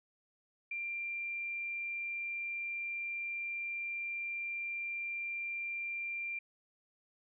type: tone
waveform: sine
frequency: 2375 Hz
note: D7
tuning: 19 cents sharp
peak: -36 dBFS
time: 0.71-6.39 s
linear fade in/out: 5 ms
effects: none